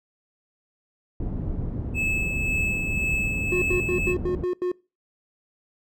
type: low-pass noise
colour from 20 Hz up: pink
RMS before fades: -29 dBFS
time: 1.2-4.44 s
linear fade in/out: 2 ms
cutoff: 280 Hz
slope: 12 dB/octave
type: tone with tremolo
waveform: triangle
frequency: 2600 Hz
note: E7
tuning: 24 cents flat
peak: -21 dBFS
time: 1.94-4.15 s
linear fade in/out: 50 ms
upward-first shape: sine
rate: 1.9 Hz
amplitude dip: 40%
type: tone bursts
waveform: triangle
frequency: 360.8 Hz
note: F#4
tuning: 44 cents flat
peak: -20 dBFS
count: 7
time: 3.52-4.717 s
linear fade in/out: 2 ms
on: 99 ms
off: 84 ms
effects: noise-tail reverb RT60 0.3 s tail -23 dB re dry